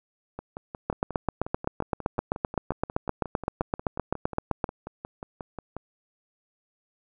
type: two click trains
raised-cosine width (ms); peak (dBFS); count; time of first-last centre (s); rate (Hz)
1; -10 / -21; 30 / 31; 0.9-4.642 / 0.39-5.766; 7.75 / 5.58
effects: none

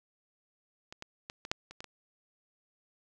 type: clicks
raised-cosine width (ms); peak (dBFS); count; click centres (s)
0.2; -27 / -24 / -23 / -24 / -12 / -30 / -25 / -28; 8; 0.925 / 1.024 / 1.299 / 1.451 / 1.515 / 1.71 / 1.805 / 1.843
effects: none

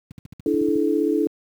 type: click train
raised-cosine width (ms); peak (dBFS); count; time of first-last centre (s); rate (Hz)
5; -25; 10; 0.11-0.757; 13.9
type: chord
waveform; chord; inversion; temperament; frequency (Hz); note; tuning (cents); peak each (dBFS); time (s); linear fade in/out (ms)
sine; D suspended second; none; equal with one note detuned; 293.7 / 329.6 / 431.2; D4 / E4 / A4; 0 / 0 / -35; -22; 0.46-1.27; 2
effects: high-pass 100 Hz 12 dB/octave + 8-bit

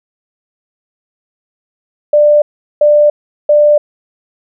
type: tone bursts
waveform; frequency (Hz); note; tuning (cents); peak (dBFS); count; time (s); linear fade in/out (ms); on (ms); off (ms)
sine; 593; D5; +17; -4; 3; 2.13-3.78; 5; 290; 390
effects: none

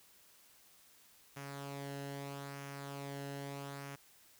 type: tone with flanger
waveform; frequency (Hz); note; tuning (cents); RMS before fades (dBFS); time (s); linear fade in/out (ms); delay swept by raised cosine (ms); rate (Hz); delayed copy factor
sawtooth; 140; C#3; +18; -45; 1.36-3.96; 10; 0.24 to 0.87; 0.78; -0.5
effects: white hiss -64 dBFS RMS until 4.39 s

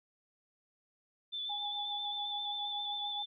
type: tone with vibrato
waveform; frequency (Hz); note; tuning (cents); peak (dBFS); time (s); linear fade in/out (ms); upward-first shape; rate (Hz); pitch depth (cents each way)
sine; 3505; A7; -7; -36; 1.32-3.26; 20; square; 7.5; 19
type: tone with tremolo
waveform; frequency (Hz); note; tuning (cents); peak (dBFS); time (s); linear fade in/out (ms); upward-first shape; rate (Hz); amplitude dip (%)
sine; 819; G#5; -24; -38; 1.49-3.23; 10; sine; 7.2; 65
effects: none

